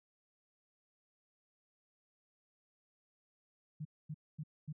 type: tone bursts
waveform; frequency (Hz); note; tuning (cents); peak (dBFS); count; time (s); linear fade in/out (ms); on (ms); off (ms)
sine; 152.6; D#3; -33; -39; 4; 3.8-4.728; 10; 52; 240
effects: none